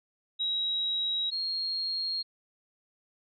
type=tone pair in turn; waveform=sine; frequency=3842 / 4257 Hz; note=B7 / C8; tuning=-48 / +29 cents; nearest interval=major second; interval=177 cents; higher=second; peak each=-27 / -29 dBFS; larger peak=first; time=0.39-1.31 / 1.31-2.23 s; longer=neither; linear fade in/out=20 ms; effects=none